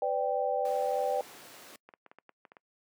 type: chord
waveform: sine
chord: G major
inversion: first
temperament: equal with one note detuned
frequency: 504 / 587.3 / 784 Hz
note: B4 / D5 / G5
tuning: +35 / 0 / 0 cents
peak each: -31 dBFS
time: 0.02-1.21 s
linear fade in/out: 2 ms
type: noise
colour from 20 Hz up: pink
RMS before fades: -49 dBFS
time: 0.65-1.76 s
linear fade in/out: 2 ms
type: clicks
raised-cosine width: 0.5 ms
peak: -35 dBFS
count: 9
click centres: 1.89 / 1.938 / 2.063 / 2.115 / 2.186 / 2.293 / 2.452 / 2.519 / 2.568 s
effects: noise-tail reverb RT60 0.1 s tail -24 dB re dry + high-pass 300 Hz 12 dB/octave